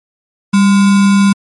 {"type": "tone with sample-and-hold", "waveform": "sine", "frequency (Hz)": 197.8, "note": "G3", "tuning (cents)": 16, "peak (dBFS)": -5, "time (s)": [0.53, 1.33], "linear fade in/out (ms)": 10, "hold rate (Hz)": 1225, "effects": ["MP3 48 kbps"]}